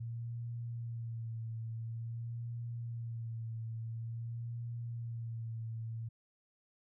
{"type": "tone with vibrato", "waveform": "sine", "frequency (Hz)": 115.5, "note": "A#2", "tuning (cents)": -16, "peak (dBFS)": -38, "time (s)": [0, 6.09], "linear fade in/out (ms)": 10, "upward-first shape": "sine", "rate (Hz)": 0.48, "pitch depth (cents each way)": 36, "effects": []}